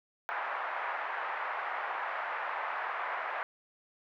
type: band-pass noise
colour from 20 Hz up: pink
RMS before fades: -36 dBFS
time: 0.29-3.43 s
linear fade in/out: 0 ms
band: 730 to 1900 Hz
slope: 24 dB/octave
effects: none